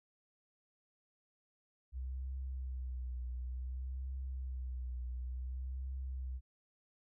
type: tone with vibrato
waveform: sine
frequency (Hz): 63.6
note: C2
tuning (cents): -48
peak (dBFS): -38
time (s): 1.92-6.41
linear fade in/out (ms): 50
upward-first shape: triangle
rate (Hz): 0.56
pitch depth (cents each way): 62
effects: none